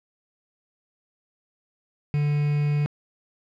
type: tone with quantisation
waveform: triangle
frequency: 146.83 Hz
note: D3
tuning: in tune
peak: -18 dBFS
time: 2.14-2.86 s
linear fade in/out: 0 ms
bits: 6
effects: low-pass 3000 Hz 12 dB/octave